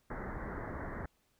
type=low-pass noise; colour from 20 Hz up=pink; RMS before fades=-41 dBFS; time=0.1-1.06 s; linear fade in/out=5 ms; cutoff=2000 Hz; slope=96 dB/octave; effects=pink hiss -74 dBFS RMS until 1.39 s